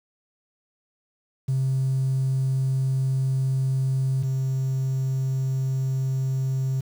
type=tone pair in turn; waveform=triangle; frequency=132.6 / 132.6 Hz; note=C3 / C3; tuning=+23 / +23 cents; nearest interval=unison; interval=0 cents; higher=neither; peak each=-17 / -19 dBFS; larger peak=first; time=1.48-4.23 / 4.23-6.81 s; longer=first; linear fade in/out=10 ms; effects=tanh soft clip ceiling -17 dBFS + 8-bit